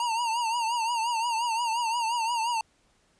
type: tone with vibrato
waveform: square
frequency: 927 Hz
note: A#5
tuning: 10 cents flat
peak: -26 dBFS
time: 0-2.61 s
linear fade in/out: 2 ms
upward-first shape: triangle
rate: 5.7 Hz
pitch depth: 99 cents each way
effects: pink hiss -66 dBFS RMS until 3.19 s + resampled to 22050 Hz